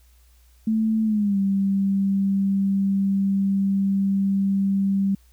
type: tone with pitch glide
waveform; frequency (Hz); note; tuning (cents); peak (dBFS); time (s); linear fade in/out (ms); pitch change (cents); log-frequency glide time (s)
sine; 220 to 196; A3 to G3; 0 to 0; -18; 0.67-5.15; 5; -200; 1.04-1.38
effects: added 60 Hz sine -52 dBFS peak until 5.32 s + white hiss -62 dBFS RMS until 5.32 s